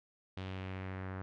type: tone with low-pass filter sweep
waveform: sawtooth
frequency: 94.2 Hz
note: F#2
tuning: 32 cents sharp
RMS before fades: -42 dBFS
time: 0.37-1.22 s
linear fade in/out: 0 ms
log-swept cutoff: 3500 to 1500 Hz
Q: 2
effects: none